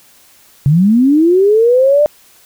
sine linear sweep, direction up, 133.8 to 604 Hz, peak -6 dBFS, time 0.66-2.06 s, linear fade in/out 0 ms, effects white hiss -46 dBFS RMS until 2.45 s

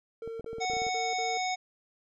triangle tone bursts, 454.6 Hz, A#4, 43 cents flat, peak -34 dBFS, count 5, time 0.22-1.374 s, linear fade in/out 2 ms, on 190 ms, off 51 ms
clicks, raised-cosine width 2 ms, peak -30 dBFS, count 10, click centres 0.276 / 0.396 / 0.444 / 0.531 / 0.584 / 0.699 / 0.735 / 0.768 / 0.819 / 0.867 s
harmonic tone, 740 Hz, F#5, in tune, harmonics 1 / 3 / 5 / 7 / 9, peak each -30 / -35 / -40 / -41 / -41 dBFS, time 0.6-1.56 s, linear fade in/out 20 ms
effects none

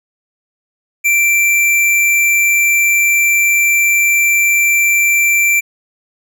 square tone, 2349 Hz, D7, in tune, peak -10 dBFS, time 1.04-5.61 s, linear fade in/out 20 ms, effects none

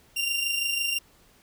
sawtooth tone pair together, 2774 / 2800 Hz, F7 / F7, -12 / +4 cents, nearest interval unison, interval 16 cents, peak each -23 / -28 dBFS, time 0.16-0.99 s, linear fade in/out 10 ms, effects pink hiss -59 dBFS RMS until 1.42 s

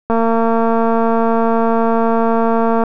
click train, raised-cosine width 1 ms, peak -3 dBFS, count 625, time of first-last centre 0.1-2.837 s, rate 228 Hz, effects none

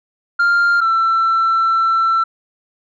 sine tone pair in turn, 1396.9 / 1340 Hz, F6 / E6, 0 / +28 cents, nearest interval minor second, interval 72 cents, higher first, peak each -8 / -10 dBFS, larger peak first, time 0.39-0.81 / 0.81-2.24 s, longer second, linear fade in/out 10 ms, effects tanh soft clip ceiling -10 dBFS

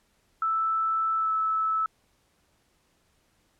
sine tone with pitch glide, 1318.5 to 1306.4 Hz, E6 to E6, 0 to -16 cents, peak -23 dBFS, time 0.42-1.86 s, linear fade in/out 2 ms, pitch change -16 cents, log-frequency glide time 1.17-1.31 s, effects pink hiss -68 dBFS RMS until 3.59 s + low-pass 12000 Hz 12 dB/octave

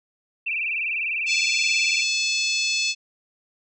sine tone with vibrato, 2512 Hz, D#7, 16 cents sharp, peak -23 dBFS, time 0.46-2.04 s, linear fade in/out 10 ms, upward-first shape sine, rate 20 Hz, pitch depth 140 cents each way
harmonic tone, 866 Hz, A5, 28 cents flat, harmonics 3 / 4 / 5 / 6 / 7 / 8 / 9, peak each -24 / -30 / -27 / -31 / -32 / -34 / -37 dBFS, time 1.26-2.95 s, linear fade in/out 50 ms
effects none

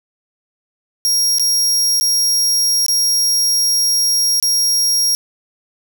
sawtooth tone with dropouts, 5600 Hz, F8, 4 cents sharp, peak -10 dBFS, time 1.05-5.15 s, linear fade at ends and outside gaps 0 ms, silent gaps 1.384-1.396 / 2-2.01 / 2.863-2.883 / 4.4-4.426 s, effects none

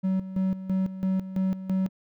triangle tone with tremolo, 189.1 Hz, F#3, 38 cents sharp, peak -20 dBFS, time 0.03-1.89 s, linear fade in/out 20 ms, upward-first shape square, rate 3 Hz, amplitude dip 75%, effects none

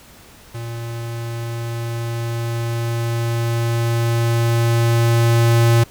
square tone with level ramp, 116.54 Hz, A#2, in tune, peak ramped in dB -27 to -11 dBFS, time 0.54-5.84 s, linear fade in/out 10 ms, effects pink hiss -45 dBFS RMS until 5.9 s

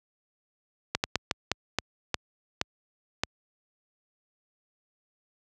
slowing click train, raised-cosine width 0.2 ms, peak -7 dBFS, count 9, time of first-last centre 0.95-3.235 s, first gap 89 ms, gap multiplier 1.32, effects high-pass 60 Hz 12 dB/octave

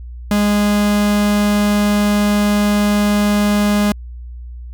45% pulse tone, 206.6 Hz, G#3, 9 cents flat, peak -12 dBFS, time 0.31-3.92 s, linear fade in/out 2 ms, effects added 60 Hz sine -28 dBFS peak until 4.73 s

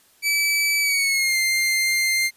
sawtooth tone with pitch glide, 2302 to 2099 Hz, D7 to C7, -35 to +5 cents, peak -15 dBFS, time 0.22-2.31 s, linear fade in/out 50 ms, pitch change -160 cents, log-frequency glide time 0.81-1.37 s, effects white hiss -57 dBFS RMS until 2.36 s + resampled to 32000 Hz

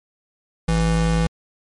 square tone pair together, 54.94 / 164.81 Hz, A1 / E3, -2 / 0 cents, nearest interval octave + perfect fifth, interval 1902 cents, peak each -21 dBFS, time 0.68-1.27 s, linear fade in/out 5 ms, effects MP3 48 kbps

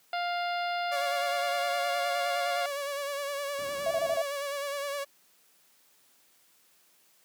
harmonic tone, 701 Hz, F5, 6 cents sharp, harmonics 1 / 2 / 3 / 4 / 5 / 6 / 7, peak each -30 / -36 / -40 / -42 / -44 / -46 / -47 dBFS, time 0.13-2.66 s, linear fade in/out 2 ms
sawtooth tone with vibrato, 566 Hz, C#5, 36 cents sharp, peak -28 dBFS, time 0.91-5.05 s, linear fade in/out 20 ms, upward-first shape sine, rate 9.7 Hz, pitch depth 41 cents each way
brown noise, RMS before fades -43 dBFS, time 3.59-4.17 s, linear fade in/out 0 ms
sine tone bursts, 657 Hz, E5, 6 cents flat, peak -25 dBFS, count 5, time 3.86-4.22 s, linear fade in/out 5 ms, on 52 ms, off 25 ms
effects white hiss -64 dBFS RMS until 7.24 s + high-pass 150 Hz 12 dB/octave

